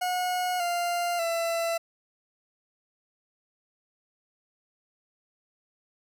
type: tone with pitch steps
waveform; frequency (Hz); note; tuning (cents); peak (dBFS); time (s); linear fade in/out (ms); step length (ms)
40% pulse; 726 / 697.2 / 669.6; F#5 / F5 / E5; -33 / -3 / +27; -25; 0.01-1.78; 10; 590
effects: none